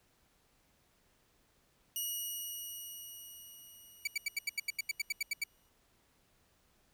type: tone with exponential decay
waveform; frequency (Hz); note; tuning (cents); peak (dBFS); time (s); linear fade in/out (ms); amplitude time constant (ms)
5% pulse; 2902; F#7; -34; -26; 1.96-5.69; 1; 810
type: tone bursts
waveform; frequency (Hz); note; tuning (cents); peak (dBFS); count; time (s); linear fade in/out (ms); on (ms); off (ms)
sawtooth; 2290; D7; -44; -28; 14; 4.05-5.439; 5; 24; 81
effects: pink hiss -71 dBFS RMS until 6.93 s